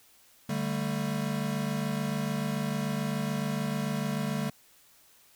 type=chord; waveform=square; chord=D suspended fourth; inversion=none; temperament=equal with one note detuned; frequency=146.83 / 196 / 222.9 Hz; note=D3 / G3 / A3; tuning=0 / 0 / +23 cents; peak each=-34 dBFS; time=0.49-4.5 s; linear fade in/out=5 ms; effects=white hiss -60 dBFS RMS until 5.35 s